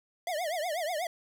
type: tone with vibrato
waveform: square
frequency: 659.3 Hz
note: E5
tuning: in tune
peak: -31 dBFS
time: 0.27-1.07 s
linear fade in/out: 2 ms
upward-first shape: triangle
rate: 8.2 Hz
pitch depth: 230 cents each way
effects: 12-bit